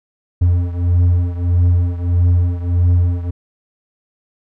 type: beating tone pair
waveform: triangle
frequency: 87.31 / 88.91 Hz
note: F2 / F2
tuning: 0 / +31 cents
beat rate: 1.6 Hz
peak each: -11 / -15 dBFS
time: 0.41-3.31 s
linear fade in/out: 10 ms
effects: none